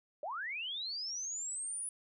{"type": "linear sweep", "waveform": "sine", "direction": "up", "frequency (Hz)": [546, 9956], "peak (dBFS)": -37, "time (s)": [0.23, 1.89], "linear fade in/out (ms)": 2, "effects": []}